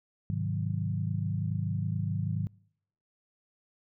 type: chord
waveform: sine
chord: Ab dominant seventh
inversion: none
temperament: equal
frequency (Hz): 103.83 / 130.81 / 155.56 / 185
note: Ab2 / C3 / Eb3 / Gb3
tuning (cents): 0 / 0 / 0 / 0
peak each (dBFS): -32 / -37 / -33 / -36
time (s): 0.3-2.47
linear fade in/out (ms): 0
effects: noise-tail reverb RT60 0.7 s tail -26 dB re dry